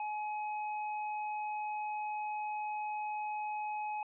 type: tone with tanh clipping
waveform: sine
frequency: 846 Hz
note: G#5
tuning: 32 cents sharp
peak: -37 dBFS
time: 0-4.03 s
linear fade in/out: 2 ms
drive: 13 dB
effects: resampled to 8000 Hz